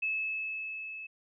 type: tone with level ramp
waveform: sine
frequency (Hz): 2600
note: E7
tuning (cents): -24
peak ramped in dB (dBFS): -28 to -40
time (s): 0.02-1.07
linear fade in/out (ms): 10
effects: none